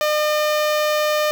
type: tone with notch filter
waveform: sawtooth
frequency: 605 Hz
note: D#5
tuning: 49 cents flat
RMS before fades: -19 dBFS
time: 0.01-1.31 s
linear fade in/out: 0 ms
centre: 9100 Hz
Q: 1.7
effects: none